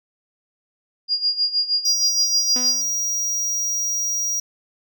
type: tone with tremolo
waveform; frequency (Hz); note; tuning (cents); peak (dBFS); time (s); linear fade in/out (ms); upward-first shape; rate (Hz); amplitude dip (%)
sine; 4835; D8; +50; -15; 1.08-2.82; 50; sine; 6.4; 80
type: tone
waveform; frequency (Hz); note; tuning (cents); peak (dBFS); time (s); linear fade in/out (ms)
square; 5740; F8; +47; -21; 1.85-4.4; 5
type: tone with exponential decay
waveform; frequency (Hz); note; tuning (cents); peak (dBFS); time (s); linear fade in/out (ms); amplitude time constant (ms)
sawtooth; 250; B3; +21; -23; 2.56-3.07; 1; 110
effects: none